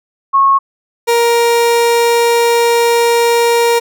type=tone pair in turn; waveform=sine / 30% pulse; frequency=1094 / 469.6 Hz; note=C#6 / A#4; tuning=-23 / +13 cents; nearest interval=octave + minor third; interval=1464 cents; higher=first; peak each=-6 dBFS; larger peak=neither; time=0.33-0.59 / 1.07-3.8 s; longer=second; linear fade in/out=20 ms; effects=none